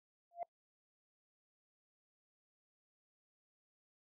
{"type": "tone with exponential growth", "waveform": "sine", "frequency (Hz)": 690, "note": "F5", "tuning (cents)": -21, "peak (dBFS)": -33, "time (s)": [0.31, 0.43], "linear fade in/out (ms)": 2, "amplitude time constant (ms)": 24, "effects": ["noise-tail reverb RT60 0.1 s tail -24 dB re dry", "tanh soft clip ceiling -33 dBFS"]}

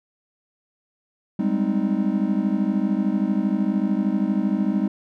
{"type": "chord", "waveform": "triangle", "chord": "Ab major seventh", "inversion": "third", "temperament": "just", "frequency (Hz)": [194.67, 207.7, 259.6, 311.5], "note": ["G3", "Ab3", "C4", "Eb4"], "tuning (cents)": [-12, 0, -13, 2], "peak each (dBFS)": [-22, -21, -25, -25], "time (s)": [1.39, 4.88], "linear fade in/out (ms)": 5, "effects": []}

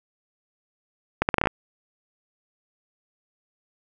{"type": "accelerating click train", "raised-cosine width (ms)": 0.5, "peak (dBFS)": -4, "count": 8, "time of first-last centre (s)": [1.22, 1.472], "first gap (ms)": 69, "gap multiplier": 0.77, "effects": []}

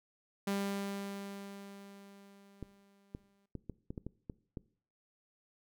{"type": "tone with exponential decay", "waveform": "sawtooth", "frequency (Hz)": 198.8, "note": "G3", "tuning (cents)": 25, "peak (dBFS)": -28, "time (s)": [0.47, 3.46], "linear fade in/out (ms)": 5, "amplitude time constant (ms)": 650}
{"type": "clicks", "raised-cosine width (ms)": 3, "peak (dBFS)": -28, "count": 9, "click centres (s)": [2.627, 3.149, 3.553, 3.697, 3.905, 3.978, 4.066, 4.298, 4.572]}
{"effects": ["noise-tail reverb RT60 0.5 s tail -21 dB re dry"]}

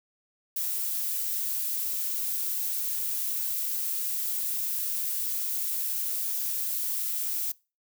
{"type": "noise", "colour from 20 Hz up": "violet", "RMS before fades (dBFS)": -30, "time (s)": [0.56, 7.52], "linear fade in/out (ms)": 5, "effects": ["noise-tail reverb RT60 0.3 s tail -23 dB re dry"]}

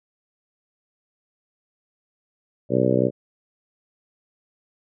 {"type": "harmonic tone", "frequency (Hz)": 63.4, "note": "B1", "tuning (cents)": 46, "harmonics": [2, 3, 4, 5, 6, 7, 8, 9], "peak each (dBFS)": [-25, -25, -25, -25, -25, -25, -25, -25], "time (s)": [2.69, 3.11], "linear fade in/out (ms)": 50, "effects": []}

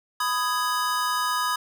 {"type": "chord", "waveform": "square", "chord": "G# minor", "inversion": "first", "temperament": "just", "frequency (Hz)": [996.7, 1245.9, 1661.2], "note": ["B5", "D#6", "G#6"], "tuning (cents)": [16, 2, 0], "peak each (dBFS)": [-28, -27, -31], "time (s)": [0.2, 1.56], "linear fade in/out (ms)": 5, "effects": []}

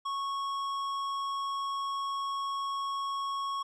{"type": "tone with tanh clipping", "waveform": "sine", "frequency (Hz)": 1103, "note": "C#6", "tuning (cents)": -9, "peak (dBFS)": -33, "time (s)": [0.05, 3.63], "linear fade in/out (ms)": 10, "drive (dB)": 12, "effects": []}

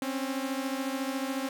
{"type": "beating tone pair", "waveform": "sawtooth", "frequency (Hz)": [263.7, 277.7], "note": ["C4", "C#4"], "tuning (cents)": [14, 3], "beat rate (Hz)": 14, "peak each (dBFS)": [-28, -31], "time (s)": [0.02, 1.49], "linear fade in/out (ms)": 2, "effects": []}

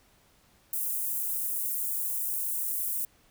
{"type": "high-pass noise", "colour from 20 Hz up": "white", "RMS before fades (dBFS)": -31, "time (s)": [0.73, 3.05], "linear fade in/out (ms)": 2, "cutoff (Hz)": 9600, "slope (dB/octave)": 24, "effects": ["pink hiss -63 dBFS RMS until 3.3 s"]}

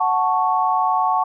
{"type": "chord", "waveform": "sine", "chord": "F# minor", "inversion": "none", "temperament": "equal", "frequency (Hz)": [740, 880, 1108.7], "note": ["F#5", "A5", "C#6"], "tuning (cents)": [0, 0, 0], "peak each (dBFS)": -20, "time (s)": [0, 1.24], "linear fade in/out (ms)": 10, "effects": []}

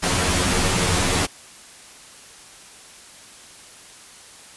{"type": "noise with comb filter", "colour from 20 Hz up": "pink", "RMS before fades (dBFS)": -20, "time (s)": [0.02, 1.27], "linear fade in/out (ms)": 20, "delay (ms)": 11, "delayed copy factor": 0.95, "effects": ["white hiss -44 dBFS RMS until 4.56 s", "resampled to 24000 Hz"]}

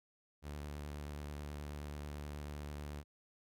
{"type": "tone with vibrato", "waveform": "sawtooth", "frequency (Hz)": 73.42, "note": "D2", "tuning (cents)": 0, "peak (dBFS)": -39, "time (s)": [0.42, 3.04], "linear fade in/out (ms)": 50, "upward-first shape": "square", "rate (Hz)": 9.3, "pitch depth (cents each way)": 16, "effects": []}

